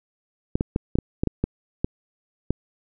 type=clicks; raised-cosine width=3 ms; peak=-8 dBFS; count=10; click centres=0.555 / 0.609 / 0.761 / 0.955 / 0.987 / 1.235 / 1.273 / 1.44 / 1.845 / 2.506 s; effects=none